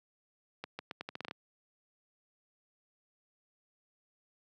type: accelerating click train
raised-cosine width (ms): 0.3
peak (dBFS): -23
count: 10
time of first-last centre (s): 0.64-1.311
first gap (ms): 150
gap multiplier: 0.81
effects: high-pass 150 Hz 12 dB/octave